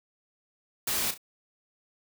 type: noise with echo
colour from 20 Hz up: white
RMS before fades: -29 dBFS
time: 0.87-1.11 s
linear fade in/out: 5 ms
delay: 34 ms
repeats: 2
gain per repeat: -10 dB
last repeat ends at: 1.178 s
effects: none